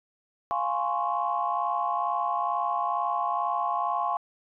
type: chord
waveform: sine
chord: Db major seventh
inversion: first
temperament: equal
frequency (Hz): 698.5 / 830.6 / 1046.5 / 1108.7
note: F5 / Ab5 / C6 / Db6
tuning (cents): 0 / 0 / 0 / 0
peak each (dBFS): -30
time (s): 0.51-4.17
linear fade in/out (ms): 0
effects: tanh soft clip ceiling -14 dBFS